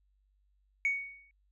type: tone with exponential decay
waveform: sine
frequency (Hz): 2231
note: C#7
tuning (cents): +11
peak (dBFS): -23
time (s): 0.85-1.31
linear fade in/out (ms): 1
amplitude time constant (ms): 98
effects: tanh soft clip ceiling -22 dBFS + added 49 Hz sine -68 dBFS peak until 1.51 s